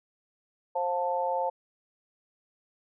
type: harmonic tone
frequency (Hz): 176.7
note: F3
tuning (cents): +21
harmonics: 3 / 4 / 5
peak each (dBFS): -30 / -33 / -29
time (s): 0.75-1.5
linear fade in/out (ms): 10
effects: none